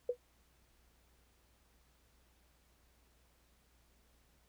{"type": "tone with exponential decay", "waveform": "sine", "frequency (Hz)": 490, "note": "B4", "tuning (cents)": -14, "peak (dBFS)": -27, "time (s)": [0.09, 0.17], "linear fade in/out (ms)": 5, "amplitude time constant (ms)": 16, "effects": ["added 60 Hz sine -70 dBFS peak until 4.48 s", "pink hiss -72 dBFS RMS until 4.48 s"]}